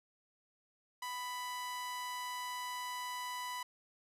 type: tone with amplitude modulation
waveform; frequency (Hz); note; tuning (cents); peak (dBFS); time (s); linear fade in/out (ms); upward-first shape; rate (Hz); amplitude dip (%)
sawtooth; 992; B5; +7; -34; 1.02-3.63; 5; sine; 255; 30
effects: resampled to 32000 Hz